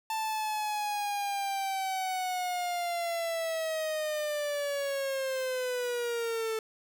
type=linear sweep; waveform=45% pulse; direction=down; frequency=886 to 439.4 Hz; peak=-30 dBFS; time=0.1-6.59 s; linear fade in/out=2 ms; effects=none